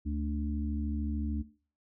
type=harmonic tone; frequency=73.42 Hz; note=D2; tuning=in tune; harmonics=1 / 3 / 4; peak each=-32 / -37 / -38 dBFS; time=0.05-1.43 s; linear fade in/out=20 ms; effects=noise-tail reverb RT60 0.4 s tail -17 dB re dry